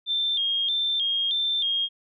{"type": "tone with vibrato", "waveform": "sine", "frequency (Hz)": 3400, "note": "G#7", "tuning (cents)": 40, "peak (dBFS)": -22, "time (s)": [0.06, 1.89], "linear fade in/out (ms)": 50, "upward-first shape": "square", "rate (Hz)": 1.6, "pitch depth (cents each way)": 81, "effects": []}